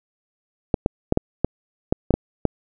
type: clicks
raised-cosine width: 2 ms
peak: -3 dBFS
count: 9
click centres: 0.742 / 0.861 / 1.124 / 1.174 / 1.446 / 1.925 / 2.107 / 2.14 / 2.453 s
effects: none